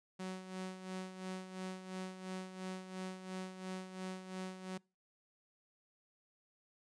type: tone with tremolo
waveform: sawtooth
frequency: 186.6 Hz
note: F#3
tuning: 15 cents sharp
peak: -36 dBFS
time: 0.19-4.78 s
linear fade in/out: 10 ms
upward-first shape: sine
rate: 2.9 Hz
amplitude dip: 65%
effects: noise-tail reverb RT60 0.3 s tail -25 dB re dry + resampled to 22050 Hz